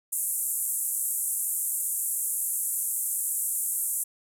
white band-pass noise, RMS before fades -29 dBFS, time 0.12-4.04 s, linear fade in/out 10 ms, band 7800 to 13000 Hz, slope 48 dB/octave, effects none

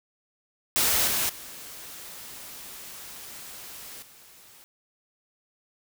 white noise with level steps, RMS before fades -23 / -26 / -42 / -52 dBFS, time 0.76-4.64 s, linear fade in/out 0 ms, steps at 1.07 / 1.29 / 4.02 s, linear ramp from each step 5 ms, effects none

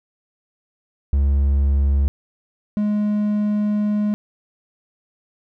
triangle tone pair in turn, 69.7 / 208.9 Hz, C#2 / G#3, +10 / +10 cents, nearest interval octave + perfect fifth, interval 1900 cents, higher second, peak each -12 / -15 dBFS, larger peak first, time 1.13-2.08 / 2.77-4.14 s, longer second, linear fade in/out 0 ms, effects none

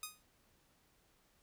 5% pulse tone with exponential decay, 1244.5 Hz, D#6, in tune, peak -27 dBFS, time 0.03-0.23 s, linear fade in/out 2 ms, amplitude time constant 42 ms, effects pink hiss -72 dBFS RMS until 1.42 s

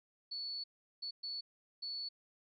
sine tone bursts at uneven times, 4435 Hz, C#8, in tune, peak -39 dBFS, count 4, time 0.31-0.64 / 1.02-1.11 / 1.23-1.41 / 1.82-2.09 s, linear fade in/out 10 ms, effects none

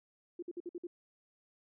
sine tone bursts, 349.2 Hz, F4, in tune, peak -38 dBFS, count 6, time 0.39-0.87 s, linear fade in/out 5 ms, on 35 ms, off 54 ms, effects none

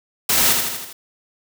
white noise with echo, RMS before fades -17 dBFS, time 0.29-0.53 s, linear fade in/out 5 ms, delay 80 ms, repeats 5, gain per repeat -4 dB, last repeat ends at 0.93 s, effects none

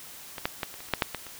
clicks, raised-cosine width 0.3 ms, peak -19 / -9 / -12 / -27 / -27 / -30 / -7 / -6 / -15 / -25 dBFS, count 10, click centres 0.382 / 0.455 / 0.632 / 0.741 / 0.805 / 0.887 / 0.937 / 1.022 / 1.147 / 1.267 s, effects white hiss -45 dBFS RMS until 1.39 s

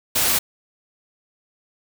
white noise, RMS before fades -19 dBFS, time 0.15-0.39 s, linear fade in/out 10 ms, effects none

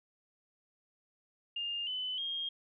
sine tone with pitch steps, 2815 / 3017 / 3234 Hz, F7 / F#7 / G#7, +13 / +33 / -47 cents, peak -34 dBFS, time 1.56-2.49 s, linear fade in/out 5 ms, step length 310 ms, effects none

